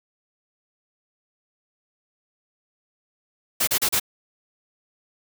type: noise bursts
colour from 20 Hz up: white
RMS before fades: -21 dBFS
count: 4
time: 3.6-3.998 s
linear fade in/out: 10 ms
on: 74 ms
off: 34 ms
effects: none